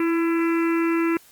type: harmonic tone with a mistuned harmonic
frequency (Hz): 335.7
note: E4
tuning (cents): +32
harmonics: 1 / 3 / 4 / 5 / 6 / 7 / 8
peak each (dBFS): -19 / -33 / -31 / -36 / -35 / -35 / -37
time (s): 0-1.17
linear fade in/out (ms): 2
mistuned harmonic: 1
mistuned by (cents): -21
effects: white hiss -52 dBFS RMS until 1.31 s + Opus 32 kbps